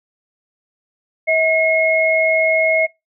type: tone pair together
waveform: sine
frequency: 643 / 2163 Hz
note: E5 / C#7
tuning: -43 / -43 cents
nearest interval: octave + major sixth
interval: 2100 cents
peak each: -15 dBFS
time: 1.27-2.87 s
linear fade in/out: 20 ms
effects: noise-tail reverb RT60 0.2 s tail -22 dB re dry